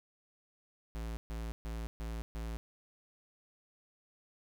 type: tone bursts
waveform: square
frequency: 56 Hz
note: A1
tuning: 31 cents sharp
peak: -38 dBFS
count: 5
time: 0.95-2.57 s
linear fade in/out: 0 ms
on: 220 ms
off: 130 ms
effects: none